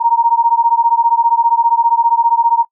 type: beating tone pair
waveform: sine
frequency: 925 / 940 Hz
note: A#5 / A#5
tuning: -14 / +14 cents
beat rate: 15 Hz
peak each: -12 dBFS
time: 0-2.65 s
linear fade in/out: 20 ms
effects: noise-tail reverb RT60 0.1 s tail -24 dB re dry